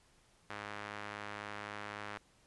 sawtooth tone with band-pass filter, 103.83 Hz, G#2, in tune, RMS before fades -45 dBFS, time 0.5-2.18 s, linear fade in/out 0 ms, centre 1600 Hz, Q 1.1, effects pink hiss -68 dBFS RMS until 2.46 s + resampled to 24000 Hz

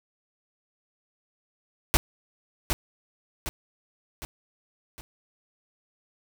pink noise with echo, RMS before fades -19 dBFS, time 1.94-1.97 s, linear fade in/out 0 ms, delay 760 ms, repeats 4, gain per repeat -6 dB, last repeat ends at 5.01 s, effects none

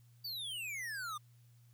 square exponential sweep, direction down, 4699 to 1174.7 Hz, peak -40 dBFS, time 0.24-1.18 s, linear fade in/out 10 ms, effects added 119 Hz sine -60 dBFS peak until 1.73 s + white hiss -74 dBFS RMS until 1.73 s

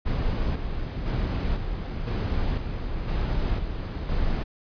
brown noise with tremolo, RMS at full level -25 dBFS, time 0.05-4.44 s, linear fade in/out 20 ms, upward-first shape square, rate 0.99 Hz, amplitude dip 45%, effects resampled to 11025 Hz

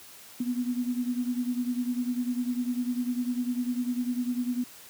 sine beating tone pair, 243.7 / 253.7 Hz, B3 / B3, -23 / +47 cents, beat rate 10 Hz, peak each -28 / -32 dBFS, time 0.4-4.64 s, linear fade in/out 5 ms, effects white hiss -49 dBFS RMS until 4.89 s + high-pass 80 Hz 12 dB/octave

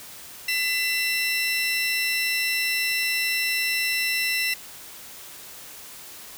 30% pulse tone pair together, 2006 / 2700 Hz, B6 / E7, +26 / +41 cents, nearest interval perfect fourth, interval 515 cents, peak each -23 / -22 dBFS, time 0.48-4.54 s, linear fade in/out 5 ms, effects white hiss -42 dBFS RMS until 6.37 s

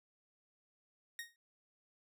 sawtooth tone with exponential decay, 1864.7 Hz, A#6, in tune, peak -35 dBFS, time 1.19-1.36 s, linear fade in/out 1 ms, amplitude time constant 35 ms, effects none

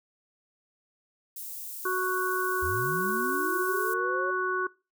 white high-pass noise, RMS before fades -39 dBFS, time 1.36-3.94 s, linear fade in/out 5 ms, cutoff 10000 Hz, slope 12 dB/octave
harmonic tone, 370 Hz, F#4, in tune, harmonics 1 / 3 / 4, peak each -30 / -30 / -30 dBFS, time 1.85-4.67 s, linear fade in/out 5 ms
sine linear sweep, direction up, 68.3 to 560 Hz, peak -33 dBFS, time 2.62-4.31 s, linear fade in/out 10 ms
effects noise-tail reverb RT60 0.3 s tail -22 dB re dry

